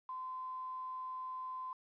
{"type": "tone with quantisation", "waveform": "sine", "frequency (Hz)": 1029, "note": "C6", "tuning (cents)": -29, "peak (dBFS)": -40, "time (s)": [0.09, 1.73], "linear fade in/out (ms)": 2, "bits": 10, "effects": ["resampled to 11025 Hz"]}